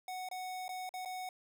square tone with dropouts, 740 Hz, F#5, in tune, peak -40 dBFS, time 0.08-1.29 s, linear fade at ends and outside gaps 2 ms, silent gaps 0.288-0.313 / 0.681-0.691 / 0.892-0.939 / 1.05-1.057 s, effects none

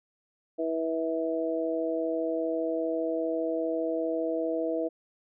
harmonic tone, 162.5 Hz, E3, 24 cents flat, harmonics 2 / 3 / 4, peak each -31 / -31 / -31 dBFS, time 0.58-4.89 s, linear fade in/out 20 ms, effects none

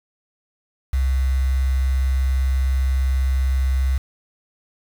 sine tone with quantisation, 65.9 Hz, C2, 13 cents sharp, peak -16 dBFS, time 0.93-3.98 s, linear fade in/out 5 ms, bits 6, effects none

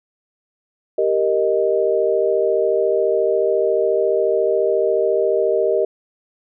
sine chord, Eb major, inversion first, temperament equal, 392 / 466.2 / 622.3 Hz, G4 / Bb4 / Eb5, 0 / 0 / 0 cents, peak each -19 dBFS, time 0.98-5.85 s, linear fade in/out 5 ms, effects none

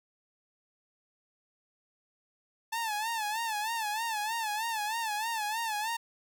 sawtooth tone with vibrato, 878 Hz, A5, 4 cents flat, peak -27 dBFS, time 2.72-5.97 s, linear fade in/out 10 ms, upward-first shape sine, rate 3.2 Hz, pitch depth 100 cents each way, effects none

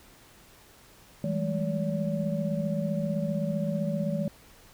sine tone cluster, 163.3 / 195.5 / 211 / 572 Hz, E3 / G3 / G#3 / D5, -16 / -4 / +28 / -46 cents, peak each -30 / -33 / -32 / -33 dBFS, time 1.24-4.28 s, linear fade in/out 2 ms, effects pink hiss -55 dBFS RMS until 4.73 s

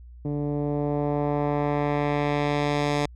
10% pulse tone with low-pass filter sweep, 145.9 Hz, D3, 11 cents flat, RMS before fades -25 dBFS, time 0.25-3.06 s, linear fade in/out 2 ms, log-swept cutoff 300 to 6500 Hz, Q 0.82, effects added 60 Hz sine -42 dBFS peak until 3.15 s

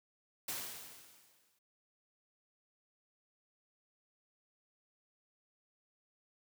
white noise with exponential decay, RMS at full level -38 dBFS, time 0.48-1.59 s, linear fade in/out 5 ms, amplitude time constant 240 ms, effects high-pass 80 Hz 12 dB/octave

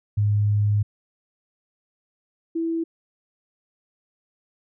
sine tone pair in turn, 103.83 / 329.6 Hz, G#2 / E4, 0 / 0 cents, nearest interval octave + minor sixth, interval 2000 cents, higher second, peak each -17 / -22 dBFS, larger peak first, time 0.17-0.83 / 2.55-2.84 s, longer first, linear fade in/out 10 ms, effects none

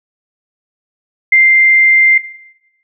sine tone, 2093 Hz, C7, in tune, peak -4 dBFS, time 1.32-2.18 s, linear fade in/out 5 ms, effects noise-tail reverb RT60 0.9 s tail -18 dB re dry

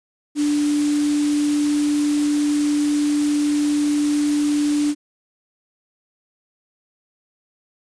sine tone in noise, 293.7 Hz, D4, in tune, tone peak -16 dBFS, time 0.35-4.95 s, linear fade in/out 50 ms, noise white, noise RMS -31 dBFS, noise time 0.35-4.95 s, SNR +12 dB, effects resampled to 22050 Hz

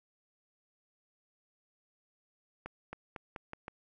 accelerating click train, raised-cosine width 0.5 ms, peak -26 dBFS, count 6, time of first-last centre 2.66-3.681 s, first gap 270 ms, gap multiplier 0.86, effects none

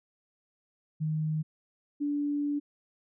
sine tone pair in turn, 155.56 / 290 Hz, D#3 / D4, 0 / -22 cents, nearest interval major seventh, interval 1078 cents, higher second, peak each -27 dBFS, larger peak neither, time 1-1.43 / 2-2.6 s, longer second, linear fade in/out 20 ms, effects none

